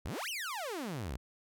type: exponential two-way sweep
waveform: sawtooth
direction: up then down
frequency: 53 to 3175 to 53 Hz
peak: -33 dBFS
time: 0.05-1.17 s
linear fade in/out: 5 ms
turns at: 0.29 s
effects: none